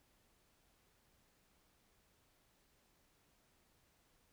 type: silence
effects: pink hiss -74 dBFS RMS until 4.32 s